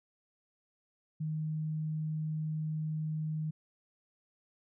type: tone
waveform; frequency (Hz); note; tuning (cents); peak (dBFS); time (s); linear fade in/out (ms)
sine; 155.56; D#3; 0; -32; 1.2-3.51; 10
effects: none